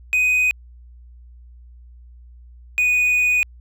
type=tone pair in turn; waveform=triangle; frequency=2499 / 2477 Hz; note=D#7 / D#7; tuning=+7 / -8 cents; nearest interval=unison; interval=15 cents; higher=first; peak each=-13 dBFS; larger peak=neither; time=0.13-0.51 / 2.78-3.43 s; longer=second; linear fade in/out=0 ms; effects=added 60 Hz sine -41 dBFS peak until 3.6 s